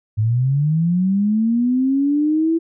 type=linear sweep; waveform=sine; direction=up; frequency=103.83 to 333.2 Hz; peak=-14 dBFS; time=0.17-2.59 s; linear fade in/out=20 ms; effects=none